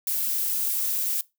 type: noise with flanger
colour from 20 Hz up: violet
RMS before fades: -26 dBFS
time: 0.07-1.21 s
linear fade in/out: 2 ms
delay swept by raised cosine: 2 to 6.4 ms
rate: 3.1 Hz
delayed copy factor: -0.65
effects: noise-tail reverb RT60 0.2 s tail -20 dB re dry